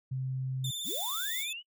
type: tone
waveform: sine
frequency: 130.81 Hz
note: C3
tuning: in tune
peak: -31 dBFS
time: 0.11-0.71 s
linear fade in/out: 10 ms
type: tone with vibrato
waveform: sawtooth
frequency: 3539 Hz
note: A7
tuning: 9 cents sharp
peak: -32 dBFS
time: 0.64-1.53 s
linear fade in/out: 5 ms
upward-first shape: sine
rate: 18 Hz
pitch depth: 42 cents each way
type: noise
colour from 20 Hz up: violet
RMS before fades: -38 dBFS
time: 0.83-1.46 s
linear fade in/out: 50 ms
type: linear sweep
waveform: sine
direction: up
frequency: 106.8 to 3003 Hz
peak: -38 dBFS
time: 0.84-1.63 s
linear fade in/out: 50 ms
effects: noise-tail reverb RT60 0.1 s tail -26 dB re dry